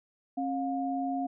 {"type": "tone pair together", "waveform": "sine", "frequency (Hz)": [270, 711.7], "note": ["C#4", "F5"], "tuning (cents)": [-45, 33], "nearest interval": "octave + perfect fourth", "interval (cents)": 1678, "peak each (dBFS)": [-31, -32], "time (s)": [0.37, 1.27], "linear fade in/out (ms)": 10, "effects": []}